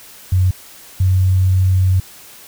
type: tone pair in turn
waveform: sine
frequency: 92.5 / 93.3 Hz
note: F#2 / F#2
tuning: 0 / +15 cents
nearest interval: unison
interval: 15 cents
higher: second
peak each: -10 dBFS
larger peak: neither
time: 0.32-0.51 / 1-2 s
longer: second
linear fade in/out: 5 ms
effects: white hiss -40 dBFS RMS until 2.47 s